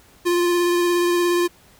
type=tone with vibrato; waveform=square; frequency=349.7 Hz; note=F4; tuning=2 cents sharp; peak=-17 dBFS; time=0.25-1.48 s; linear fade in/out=20 ms; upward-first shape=sine; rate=17 Hz; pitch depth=13 cents each way; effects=pink hiss -52 dBFS RMS until 1.79 s